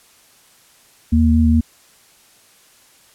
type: tone pair together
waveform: sine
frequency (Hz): 79.56 / 233.1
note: D#2 / A#3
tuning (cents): +39 / 0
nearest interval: octave + perfect fifth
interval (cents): 1861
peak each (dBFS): -13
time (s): 1.12-1.61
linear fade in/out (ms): 10
effects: white hiss -51 dBFS RMS until 3.14 s + low-pass 12000 Hz 12 dB/octave